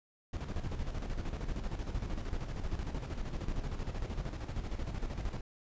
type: noise with tremolo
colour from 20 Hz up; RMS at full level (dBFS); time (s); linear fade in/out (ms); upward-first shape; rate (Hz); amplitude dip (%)
brown; -35; 0.33-5.41; 5; square; 13; 55
effects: resampled to 16000 Hz